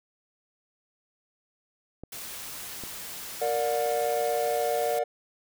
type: clicks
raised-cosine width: 2 ms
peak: -26 dBFS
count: 2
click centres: 2.036 / 2.837 s
type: noise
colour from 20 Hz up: white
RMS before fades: -39 dBFS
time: 2.12-4.99 s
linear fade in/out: 5 ms
type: chord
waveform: triangle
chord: Bb augmented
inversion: none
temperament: equal with one note detuned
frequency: 466.2 / 587.3 / 722.3 Hz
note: Bb4 / D5 / F#5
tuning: 0 / 0 / -42 cents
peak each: -27 dBFS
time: 3.41-5.04 s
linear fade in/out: 10 ms
effects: none

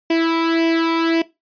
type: tone with flanger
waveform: sawtooth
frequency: 329.6 Hz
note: E4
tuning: in tune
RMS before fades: -17 dBFS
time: 0.1-1.22 s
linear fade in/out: 5 ms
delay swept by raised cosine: 0.37 to 0.88 ms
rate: 1.8 Hz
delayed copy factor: +0.75
effects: noise-tail reverb RT60 0.2 s tail -18 dB re dry + resampled to 11025 Hz

